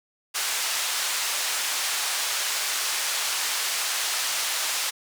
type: band-pass noise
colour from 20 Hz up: white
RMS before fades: -27 dBFS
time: 0.34-4.91 s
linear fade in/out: 20 ms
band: 810 to 8000 Hz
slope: 12 dB/octave
effects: none